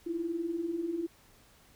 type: tone pair together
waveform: sine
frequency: 318.8 / 339.1 Hz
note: D#4 / E4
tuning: +42 / +49 cents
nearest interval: minor second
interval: 107 cents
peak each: -38 / -32 dBFS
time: 0.06-1.07 s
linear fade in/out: 10 ms
effects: pink hiss -61 dBFS RMS until 1.75 s